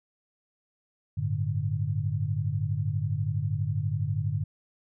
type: chord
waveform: sine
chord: G suspended second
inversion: none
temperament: just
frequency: 98 / 110.25 / 147 Hz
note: G2 / A2 / D3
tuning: 0 / +4 / +2 cents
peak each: -30 dBFS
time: 1.17-4.44 s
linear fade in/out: 10 ms
effects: none

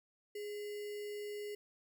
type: tone with sample-and-hold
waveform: sine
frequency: 415.3 Hz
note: G#4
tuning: in tune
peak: -40 dBFS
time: 0.35-1.55 s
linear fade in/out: 5 ms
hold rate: 2450 Hz
effects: none

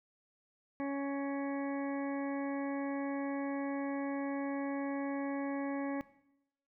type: harmonic tone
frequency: 278.5 Hz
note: C#4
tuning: 8 cents sharp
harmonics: 1 / 2 / 3 / 4 / 6 / 7 / 8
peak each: -35 / -41 / -45 / -47 / -51 / -52 / -53 dBFS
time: 0.8-6.01 s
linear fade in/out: 0 ms
effects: noise-tail reverb RT60 0.8 s tail -17 dB re dry

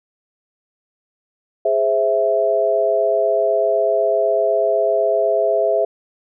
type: chord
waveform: sine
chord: Ab augmented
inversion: none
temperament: equal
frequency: 415.3 / 523.3 / 659.3 Hz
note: Ab4 / C5 / E5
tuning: 0 / 0 / 0 cents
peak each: -20 / -21 / -16 dBFS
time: 1.65-5.85 s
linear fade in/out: 5 ms
effects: none

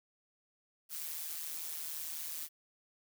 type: noise with amplitude modulation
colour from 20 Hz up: blue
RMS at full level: -38 dBFS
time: 0.89-2.49 s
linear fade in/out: 50 ms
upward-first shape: sine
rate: 158 Hz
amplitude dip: 75%
effects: none

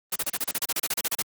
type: noise bursts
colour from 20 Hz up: white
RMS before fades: -26 dBFS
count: 16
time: 0.12-1.223 s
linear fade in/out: 5 ms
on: 38 ms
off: 33 ms
effects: high-pass 150 Hz 12 dB/octave + Opus 24 kbps

